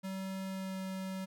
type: tone with pitch glide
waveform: square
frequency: 191.1 to 189.67 Hz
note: G3 to F#3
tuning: -44 to +43 cents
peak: -38 dBFS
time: 0.03-1.26 s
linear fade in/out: 20 ms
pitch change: -13 cents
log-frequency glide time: 0.46-0.78 s
effects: none